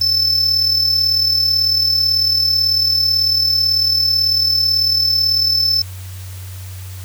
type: tone with amplitude modulation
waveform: triangle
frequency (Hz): 5274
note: E8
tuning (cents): 0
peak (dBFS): -9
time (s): 0.01-5.82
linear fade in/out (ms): 5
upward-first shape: sine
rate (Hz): 38.1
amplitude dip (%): 50
effects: added 93 Hz sine -28 dBFS peak until 7.04 s + white hiss -39 dBFS RMS until 7.04 s